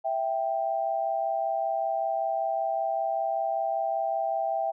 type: tone pair together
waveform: sine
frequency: 659.3 / 784.5 Hz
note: E5 / G5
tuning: 0 / +1 cents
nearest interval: minor third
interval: 301 cents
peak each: -28 / -28 dBFS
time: 0.04-4.72 s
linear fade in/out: 20 ms
effects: none